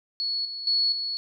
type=tone with level steps; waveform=sine; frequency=4385 Hz; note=C#8; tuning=20 cents flat; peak=-25 / -32 / -20 / -27 dBFS; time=0.2-1.17 s; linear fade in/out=0 ms; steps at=0.45 / 0.67 / 0.92 s; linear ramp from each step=2 ms; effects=none